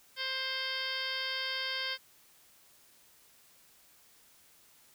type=harmonic tone with a mistuned harmonic; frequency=525 Hz; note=C5; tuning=6 cents sharp; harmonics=1 / 2 / 3 / 4 / 5 / 6 / 7 / 8 / 9 / 10; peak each=-47 / -46 / -39 / -40 / -47 / -39 / -43 / -45 / -42 / -45 dBFS; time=0.16-1.98 s; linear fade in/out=50 ms; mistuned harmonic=8; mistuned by=+78 cents; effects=white hiss -62 dBFS RMS until 4.94 s